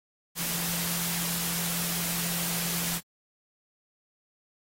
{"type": "tone in noise", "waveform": "sine", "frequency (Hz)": 171.2, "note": "F3", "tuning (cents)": -34, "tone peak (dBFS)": -37, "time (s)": [0.35, 3.01], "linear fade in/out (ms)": 50, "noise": "white", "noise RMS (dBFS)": -31, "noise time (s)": [0.35, 3.01], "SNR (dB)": -9, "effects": ["AAC 48 kbps"]}